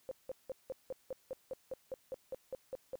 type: tone bursts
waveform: sine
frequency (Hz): 523.3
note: C5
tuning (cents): 0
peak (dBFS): -37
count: 15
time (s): 0.09-2.955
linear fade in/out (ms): 0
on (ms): 23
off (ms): 180
effects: white hiss -70 dBFS RMS until 2.99 s